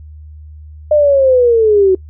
sine linear sweep, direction down, 609 to 368.3 Hz, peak -6 dBFS, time 0.91-1.95 s, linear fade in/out 5 ms, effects noise-tail reverb RT60 0.1 s tail -22 dB re dry + added 76 Hz sine -31 dBFS peak until 2.09 s

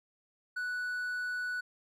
triangle tone, 1480 Hz, F#6, in tune, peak -31 dBFS, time 0.56-1.61 s, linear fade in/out 10 ms, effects none

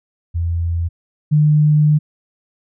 sine tone pair in turn, 84.6 / 150.74 Hz, E2 / D3, +45 / +45 cents, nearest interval minor seventh, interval 1000 cents, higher second, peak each -16 / -9 dBFS, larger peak second, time 0.34-0.89 / 1.31-1.99 s, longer second, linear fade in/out 20 ms, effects none

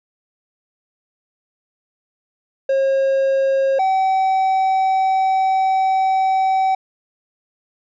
triangle tone pair in turn, 540 / 763.7 Hz, C#5 / G5, -45 / -45 cents, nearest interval tritone, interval 600 cents, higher second, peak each -12 dBFS, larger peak neither, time 2.69-3.79 / 3.79-6.75 s, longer second, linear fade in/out 5 ms, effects resampled to 16000 Hz

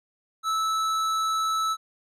sine tone with tanh clipping, 1309 Hz, E6, 13 cents flat, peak -25 dBFS, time 0.43-1.77 s, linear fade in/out 50 ms, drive 15 dB, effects none

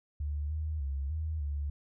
sine tone with pitch steps, 73.4 / 77.5 / 69 / 78.7 / 72.1 Hz, D2 / D#2 / C#2 / D#2 / D2, 0 / -6 / -7 / +20 / -31 cents, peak -31 dBFS, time 0.2-1.7 s, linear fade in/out 5 ms, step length 300 ms, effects none

